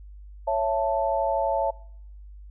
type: chord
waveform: sine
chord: A major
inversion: first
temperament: equal with one note detuned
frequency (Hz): 554.4 / 666.5 / 880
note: C#5 / E5 / A5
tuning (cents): 0 / +19 / 0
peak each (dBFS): -26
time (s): 0.47-1.71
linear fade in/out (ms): 10
effects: noise-tail reverb RT60 0.7 s tail -24 dB re dry + added 50 Hz sine -41 dBFS peak until 2.5 s